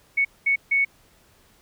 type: tone bursts at uneven times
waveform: sine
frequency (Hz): 2217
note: C#7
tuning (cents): 0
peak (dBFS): -17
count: 3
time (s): 0.17-0.25 / 0.46-0.56 / 0.71-0.85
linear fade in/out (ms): 10
effects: pink hiss -58 dBFS RMS until 1.61 s